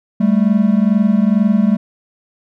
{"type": "tone pair together", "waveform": "triangle", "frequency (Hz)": [197.2, 219.4], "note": ["G3", "A3"], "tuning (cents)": [11, -5], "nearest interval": "major second", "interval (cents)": 184, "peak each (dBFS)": -11, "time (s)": [0.2, 1.77], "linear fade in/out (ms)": 10, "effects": []}